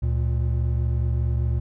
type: tone pair together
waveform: triangle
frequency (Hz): 71.56 / 116.54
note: D2 / A#2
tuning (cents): -44 / 0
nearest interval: minor sixth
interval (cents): 844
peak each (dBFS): -20 / -22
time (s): 0.02-1.6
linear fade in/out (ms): 10
effects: none